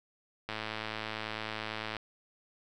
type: click train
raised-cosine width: 0.3 ms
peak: -20 dBFS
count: 162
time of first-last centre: 0.49-1.967 s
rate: 109 Hz
effects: none